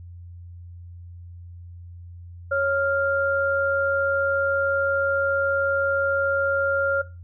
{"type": "tone pair together", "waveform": "sine", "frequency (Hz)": [551.6, 1396.9], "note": ["C#5", "F6"], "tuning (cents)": [-9, 0], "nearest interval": "octave + major third", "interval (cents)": 1609, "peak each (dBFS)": [-22, -23], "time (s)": [2.51, 7.02], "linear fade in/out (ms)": 10, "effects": ["noise-tail reverb RT60 0.3 s tail -18 dB re dry", "added 87 Hz sine -38 dBFS peak until 7.23 s"]}